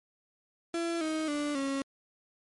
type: tone with pitch steps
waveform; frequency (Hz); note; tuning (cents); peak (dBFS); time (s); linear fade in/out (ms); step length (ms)
35% pulse; 336.8 / 314.2 / 293.2 / 273.6; E4 / D#4 / D4 / C#4; +37 / +17 / -3 / -23; -28; 0.74-1.82; 2; 270
effects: MP3 48 kbps